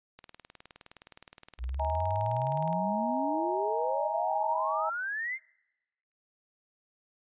click train, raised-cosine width 0.2 ms, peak -30 dBFS, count 50, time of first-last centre 0.19-2.729 s, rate 19.3 Hz
sine exponential sweep, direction up, 57.5 to 2147 Hz, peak -31 dBFS, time 1.58-5.39 s, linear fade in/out 50 ms
sine chord, D# suspended fourth, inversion none, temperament equal with one note detuned, 635.7 / 830.6 / 932.3 Hz, D#5 / G#5 / A#5, +37 / 0 / 0 cents, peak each -33 dBFS, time 1.79-4.9 s, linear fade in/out 10 ms
effects noise-tail reverb RT60 1.0 s tail -26 dB re dry + resampled to 8000 Hz

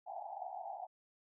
white band-pass noise, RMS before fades -45 dBFS, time 0.06-0.87 s, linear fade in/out 20 ms, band 680 to 840 Hz, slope 96 dB/octave, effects none

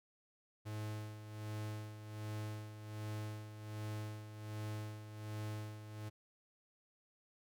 45% pulse tone with tremolo, 106.8 Hz, G#2, 49 cents sharp, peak -40 dBFS, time 0.65-6.1 s, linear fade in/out 20 ms, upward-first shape sine, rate 1.3 Hz, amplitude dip 65%, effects none

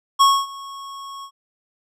square tone with ADSR envelope, 1100 Hz, C#6, 14 cents flat, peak -10 dBFS, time 0.19-1.31 s, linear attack 22 ms, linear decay 250 ms, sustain -23 dB, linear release 74 ms, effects low-pass 10000 Hz 12 dB/octave

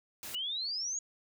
white noise, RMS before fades -43 dBFS, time 0.23-0.35 s, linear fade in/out 0 ms
sine exponential sweep, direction up, 2850 to 6800 Hz, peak -33 dBFS, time 0.34-0.99 s, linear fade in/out 5 ms
effects none

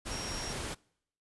sine tone in noise, 5588 Hz, F8, in tune, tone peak -41 dBFS, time 0.1-0.54 s, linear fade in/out 20 ms, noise pink, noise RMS -38 dBFS, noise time 0.05-0.75 s, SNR -6 dB, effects noise-tail reverb RT60 0.7 s tail -25 dB re dry + resampled to 24000 Hz

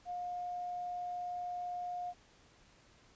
sine tone with quantisation, 713 Hz, F5, 36 cents sharp, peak -37 dBFS, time 0.05-2.14 s, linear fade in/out 50 ms, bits 11, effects pink hiss -64 dBFS RMS until 3.15 s + resampled to 16000 Hz

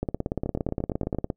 two click trains, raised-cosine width 2 ms, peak -13 / -15 dBFS, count 23 / 7, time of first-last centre 0.03-1.302 / 0.46-1.147 s, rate 17.3 / 8.73 Hz, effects noise-tail reverb RT60 0.1 s tail -26 dB re dry

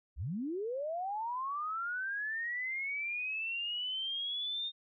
sine linear sweep, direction up, 49 to 3680 Hz, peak -34 dBFS, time 0.16-4.72 s, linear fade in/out 50 ms, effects none

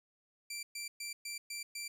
15% pulse tone bursts, 2349 Hz, D7, in tune, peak -33 dBFS, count 6, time 0.5-1.88 s, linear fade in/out 5 ms, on 130 ms, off 120 ms, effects none

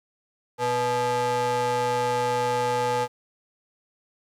square ring-modulated tone, 185 Hz, F#3, in tune, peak -20 dBFS, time 0.58-3.08 s, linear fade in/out 50 ms, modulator 676 Hz, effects low-pass 10000 Hz 12 dB/octave + 10-bit

